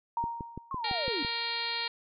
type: tone with exponential decay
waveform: sine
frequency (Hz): 932.3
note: A#5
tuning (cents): 0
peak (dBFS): -26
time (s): 0.17-0.91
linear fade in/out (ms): 2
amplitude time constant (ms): 160
type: click train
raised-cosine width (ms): 3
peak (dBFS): -25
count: 7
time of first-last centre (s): 0.24-1.248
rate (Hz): 5.95
type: linear sweep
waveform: sine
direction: down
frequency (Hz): 1108.7 to 260.3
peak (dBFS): -33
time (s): 0.71-1.23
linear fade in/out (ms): 2
type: harmonic tone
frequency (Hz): 466.2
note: A#4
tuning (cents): 0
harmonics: 1 / 2 / 3 / 4 / 5 / 6 / 7 / 8 / 9 / 10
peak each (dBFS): -47 / -39 / -45 / -40 / -39 / -42 / -41 / -40 / -35 / -45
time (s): 0.84-1.88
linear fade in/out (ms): 5
effects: none